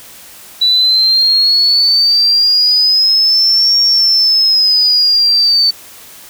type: exponential two-way sweep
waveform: sine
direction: up then down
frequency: 3942 to 5540 to 4523 Hz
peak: -7 dBFS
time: 0.61-5.71 s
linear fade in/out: 10 ms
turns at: 3.79 s
effects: white hiss -36 dBFS RMS until 6.29 s